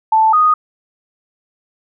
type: tone pair in turn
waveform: sine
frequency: 880 / 1241.1 Hz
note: A5 / D#6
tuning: 0 / -5 cents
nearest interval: tritone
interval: 595 cents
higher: second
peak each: -8 dBFS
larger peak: neither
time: 0.12-0.33 / 0.33-0.54 s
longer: neither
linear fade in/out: 5 ms
effects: none

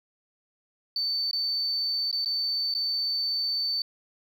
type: tone with dropouts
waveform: sine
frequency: 4538 Hz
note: C#8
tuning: 40 cents sharp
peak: -24 dBFS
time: 0.96-3.82 s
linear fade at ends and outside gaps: 2 ms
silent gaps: 1.312-1.331 / 2.114-2.127 / 2.248-2.258 / 2.74-2.749 s
effects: tanh soft clip ceiling -21 dBFS

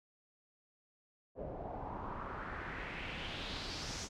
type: noise with low-pass filter sweep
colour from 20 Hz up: pink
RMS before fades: -43 dBFS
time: 1.35-4.09 s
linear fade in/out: 50 ms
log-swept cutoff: 540 to 6500 Hz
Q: 3
effects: none

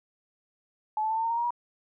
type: tone with pitch steps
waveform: sine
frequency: 860 / 873.5 / 887.2 / 901.2 / 915.4 / 929.7 / 944.4 / 959.2 Hz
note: A5 / A5 / A5 / A5 / A#5 / A#5 / A#5 / A#5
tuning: -40 / -13 / +14 / +41 / -32 / -5 / +22 / +49 cents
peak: -25 dBFS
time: 0.97-1.506 s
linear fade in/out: 2 ms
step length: 67 ms
effects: none

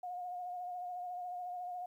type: tone with vibrato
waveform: sine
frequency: 718 Hz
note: F5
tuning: 48 cents sharp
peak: -39 dBFS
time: 0.03-1.86 s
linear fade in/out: 5 ms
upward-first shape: sine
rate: 14 Hz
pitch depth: 28 cents each way
effects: 12-bit

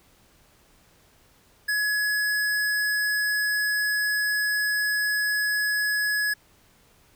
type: tone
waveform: square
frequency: 1688 Hz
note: G#6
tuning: 28 cents sharp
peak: -23 dBFS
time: 1.68-6.34 s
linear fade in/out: 10 ms
effects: pink hiss -59 dBFS RMS until 7.15 s

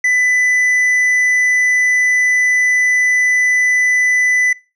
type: tone with tanh clipping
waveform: triangle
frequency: 1996 Hz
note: B6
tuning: 18 cents sharp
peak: -12 dBFS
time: 0.04-4.53 s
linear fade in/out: 5 ms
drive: 10 dB
effects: noise-tail reverb RT60 0.3 s tail -22 dB re dry

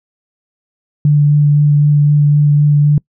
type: tone with vibrato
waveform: sine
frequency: 146.9 Hz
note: D3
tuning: 1 cent sharp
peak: -6 dBFS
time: 1.05-2.98 s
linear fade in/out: 2 ms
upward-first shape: sine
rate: 3.9 Hz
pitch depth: 11 cents each way
effects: noise-tail reverb RT60 0.1 s tail -26 dB re dry

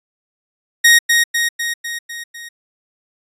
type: tone with echo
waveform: sawtooth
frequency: 1874 Hz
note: A#6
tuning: 9 cents sharp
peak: -3 dBFS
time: 0.84-0.99 s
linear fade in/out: 10 ms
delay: 250 ms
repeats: 6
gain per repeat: -4 dB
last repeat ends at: 2.49 s
effects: resampled to 32000 Hz

